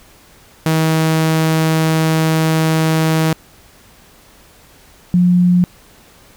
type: tone pair in turn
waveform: sawtooth / sine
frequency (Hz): 159.6 / 178.16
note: D#3 / F3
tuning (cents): +44 / +35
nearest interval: major second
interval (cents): 191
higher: second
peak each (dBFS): -8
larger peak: neither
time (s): 0.66-3.33 / 5.14-5.64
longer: first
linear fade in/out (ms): 0
effects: pink hiss -46 dBFS RMS until 6.36 s